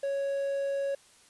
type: tone with quantisation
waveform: triangle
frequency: 554.4 Hz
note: C#5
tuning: in tune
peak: -26 dBFS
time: 0.03-0.95 s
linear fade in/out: 5 ms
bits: 9
effects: white hiss -59 dBFS RMS until 1.29 s + resampled to 24000 Hz